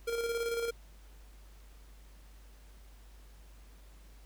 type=tone with tremolo; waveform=square; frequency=465.7 Hz; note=A#4; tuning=2 cents flat; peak=-31 dBFS; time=0.07-0.71 s; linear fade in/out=10 ms; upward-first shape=square; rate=18 Hz; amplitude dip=40%; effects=added 50 Hz sine -52 dBFS peak until 4.25 s + pink hiss -63 dBFS RMS until 4.25 s